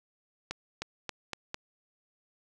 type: accelerating click train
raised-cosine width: 0.2 ms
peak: -17 dBFS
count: 5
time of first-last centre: 0.51-1.544 s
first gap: 310 ms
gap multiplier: 0.88
effects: none